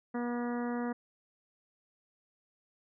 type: harmonic tone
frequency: 240.8 Hz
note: B3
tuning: 44 cents flat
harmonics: 1 / 2 / 3 / 4 / 5 / 6 / 7 / 8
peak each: -33 / -39 / -43 / -45 / -47 / -49 / -50 / -51 dBFS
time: 0.14-0.93 s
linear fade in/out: 10 ms
effects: none